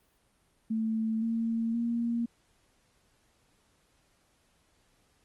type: tone with pitch steps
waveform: sine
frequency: 221.8 / 227.9 / 234.2 Hz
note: A3 / A#3 / A#3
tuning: +14 / -39 / +8 cents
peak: -27 dBFS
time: 0.7-2.26 s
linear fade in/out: 10 ms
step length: 520 ms
effects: pink hiss -69 dBFS RMS until 5.24 s + Opus 32 kbps